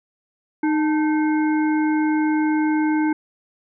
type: harmonic tone with a mistuned harmonic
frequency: 308 Hz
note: D#4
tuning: 17 cents flat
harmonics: 1 / 3 / 5 / 7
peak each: -17 / -27 / -31 / -34 dBFS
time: 0.63-3.13 s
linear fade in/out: 5 ms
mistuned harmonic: 3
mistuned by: -77 cents
effects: none